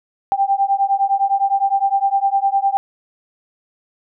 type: beating tone pair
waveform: sine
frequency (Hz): 784 / 793.8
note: G5 / G5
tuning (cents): 0 / +22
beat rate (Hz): 9.8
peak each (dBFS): -17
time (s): 0.32-2.77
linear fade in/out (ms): 0
effects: none